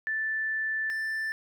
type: tone pair in turn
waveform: sine / triangle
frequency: 1760 / 1768 Hz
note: A6 / A6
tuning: 0 / +8 cents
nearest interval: unison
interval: 8 cents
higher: second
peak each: -27 dBFS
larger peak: neither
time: 0.07-0.9 / 0.9-1.32 s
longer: first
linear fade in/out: 0 ms
effects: none